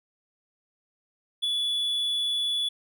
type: tone with ADSR envelope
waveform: triangle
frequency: 3429 Hz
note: A7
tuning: 45 cents flat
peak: -20 dBFS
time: 1.42-2.69 s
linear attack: 20 ms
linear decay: 7 ms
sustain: -3 dB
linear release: 8 ms
effects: none